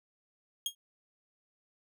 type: tone with exponential decay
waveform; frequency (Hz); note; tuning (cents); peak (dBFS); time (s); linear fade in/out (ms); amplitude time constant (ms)
sawtooth; 3257; G#7; -34; -24; 0.66-0.75; 2; 18
effects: none